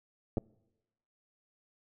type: clicks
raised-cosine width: 2 ms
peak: -19 / -19 dBFS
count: 2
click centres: 0.372 / 0.381 s
effects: noise-tail reverb RT60 1.0 s tail -25 dB re dry